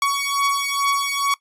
sawtooth beating tone pair, 1120 / 1122.3 Hz, C#6 / C#6, +18 / +21 cents, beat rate 2.3 Hz, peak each -18 dBFS, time 0.02-1.34 s, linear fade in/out 2 ms, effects noise-tail reverb RT60 0.1 s tail -20 dB re dry + resampled to 32000 Hz

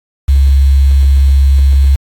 sine tone with quantisation, 68.3 Hz, C#2, 25 cents flat, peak -4 dBFS, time 0.28-1.96 s, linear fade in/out 10 ms, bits 5, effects AAC 64 kbps

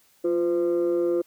sine tone pair together, 348 / 511 Hz, F4 / C5, -6 / -41 cents, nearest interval perfect fifth, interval 665 cents, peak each -20 / -24 dBFS, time 0.24-1.22 s, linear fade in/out 10 ms, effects tanh soft clip ceiling -17 dBFS + white hiss -61 dBFS RMS until 1.26 s

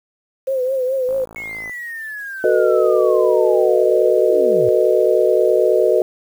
sine tone with vibrato, 520 Hz, C5, 11 cents flat, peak -16 dBFS, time 0.47-1.25 s, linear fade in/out 10 ms, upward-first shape triangle, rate 4.7 Hz, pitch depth 80 cents each way
click train, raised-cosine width 1 ms, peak -24 dBFS, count 34, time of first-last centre 1.09-1.696 s, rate 54.5 Hz
sine linear sweep, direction down, 2200 to 103.4 Hz, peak -26 dBFS, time 1.36-4.69 s, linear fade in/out 0 ms
sine chord, B dominant seventh, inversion second, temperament just, 370.4 / 444.5 / 493.9 / 617.4 Hz, F#4 / A4 / B4 / D#5, +2 / +18 / 0 / -14 cents, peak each -17 dBFS, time 2.44-6.02 s, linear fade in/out 2 ms
effects 7-bit

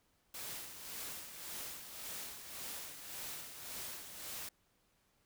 white noise with tremolo, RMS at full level -44 dBFS, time 0.34-4.49 s, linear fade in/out 5 ms, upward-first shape sine, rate 1.8 Hz, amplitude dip 55%, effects pink hiss -75 dBFS RMS until 5.25 s

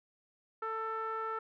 sawtooth tone with low-pass filter, 444.2 Hz, A4, 16 cents sharp, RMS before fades -37 dBFS, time 0.62-1.39 s, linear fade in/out 5 ms, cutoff 1400 Hz, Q 5.9, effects none

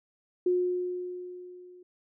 sine tone with level ramp, 360 Hz, F#4, 47 cents flat, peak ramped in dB -21 to -49 dBFS, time 0.46-1.83 s, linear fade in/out 5 ms, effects none

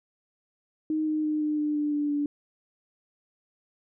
sine tone with pitch steps, 311.1 / 308.1 / 305 / 302.1 / 299.1 / 296.2 / 293.3 / 290.4 Hz, D#4 / D#4 / D#4 / D4 / D4 / D4 / D4 / D4, 0 / -17 / -34 / +49 / +32 / +15 / -2 / -19 cents, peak -24 dBFS, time 0.9-2.26 s, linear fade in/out 2 ms, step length 170 ms, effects none

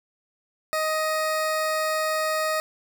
20% pulse tone, 626 Hz, D#5, 10 cents sharp, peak -18 dBFS, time 0.73-2.6 s, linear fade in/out 0 ms, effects 10-bit

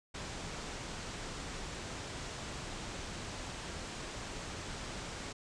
pink low-pass noise, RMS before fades -43 dBFS, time 0.14-5.33 s, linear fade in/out 10 ms, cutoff 8400 Hz, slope 48 dB/octave, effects none

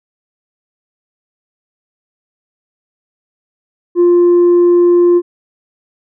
sine tone with tanh clipping, 350 Hz, F4, 4 cents sharp, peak -6 dBFS, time 3.95-5.22 s, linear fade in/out 50 ms, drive 1 dB, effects none

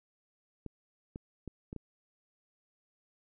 clicks, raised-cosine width 3 ms, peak -28 dBFS, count 5, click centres 0.663 / 1.159 / 1.477 / 1.729 / 1.763 s, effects none

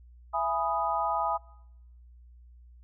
sine chord, E major seventh, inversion none, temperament equal with one note detuned, 670 / 830.6 / 987.8 / 1244.5 Hz, E5 / G#5 / B5 / D#6, +28 / 0 / 0 / 0 cents, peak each -33 / -30 / -32 / -31 dBFS, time 0.33-1.38 s, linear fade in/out 20 ms, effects noise-tail reverb RT60 0.9 s tail -25 dB re dry + added 60 Hz sine -50 dBFS peak until 2.83 s

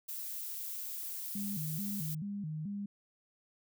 violet noise, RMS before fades -41 dBFS, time 0.08-2.15 s, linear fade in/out 10 ms
sine tone with vibrato, 177 Hz, F3, 23 cents sharp, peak -36 dBFS, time 1.35-2.86 s, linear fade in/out 5 ms, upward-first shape square, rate 2.3 Hz, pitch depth 230 cents each way
effects none

